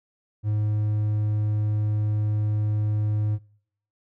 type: tone with hard clipping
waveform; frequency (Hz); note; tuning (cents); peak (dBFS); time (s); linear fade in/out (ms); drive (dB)
triangle; 105.8; G#2; +33; -22; 0.43-3.39; 50; 6
effects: noise-tail reverb RT60 0.7 s tail -26 dB re dry